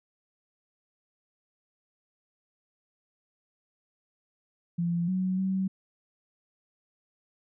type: tone with pitch steps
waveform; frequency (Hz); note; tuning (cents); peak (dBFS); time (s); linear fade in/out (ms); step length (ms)
sine; 171.5 / 186 / 190.1; F3 / F#3 / F#3; -31 / +9 / +47; -25; 4.78-5.68; 10; 300
effects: none